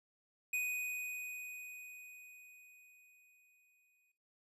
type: tone with exponential decay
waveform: square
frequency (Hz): 2489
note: D#7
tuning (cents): 0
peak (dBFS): -34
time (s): 0.53-4.12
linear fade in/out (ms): 5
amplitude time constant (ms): 780
effects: noise-tail reverb RT60 0.5 s tail -17 dB re dry + resampled to 32000 Hz